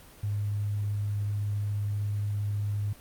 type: tone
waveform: sine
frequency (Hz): 102.9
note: G#2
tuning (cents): -16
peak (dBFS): -27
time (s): 0.23-2.93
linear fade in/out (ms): 5
effects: pink hiss -52 dBFS RMS until 3 s + Opus 32 kbps